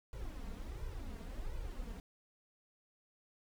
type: noise with flanger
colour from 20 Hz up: brown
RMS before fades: -43 dBFS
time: 0.13-2 s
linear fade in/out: 0 ms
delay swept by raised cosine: 2 to 4.4 ms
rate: 1.4 Hz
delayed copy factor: +0.8
effects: none